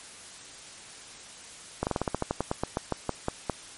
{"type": "slowing click train", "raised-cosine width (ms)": 1, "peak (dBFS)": -12, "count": 17, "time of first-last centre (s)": [1.83, 3.497], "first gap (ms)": 39, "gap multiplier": 1.12, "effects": ["white hiss -46 dBFS RMS until 3.77 s", "MP3 48 kbps"]}